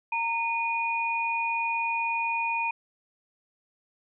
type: tone pair together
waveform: sine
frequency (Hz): 922 / 2461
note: A#5 / D#7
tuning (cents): -19 / -20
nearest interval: octave + perfect fourth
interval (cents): 1699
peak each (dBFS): -28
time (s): 0.12-2.71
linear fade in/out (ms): 5
effects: none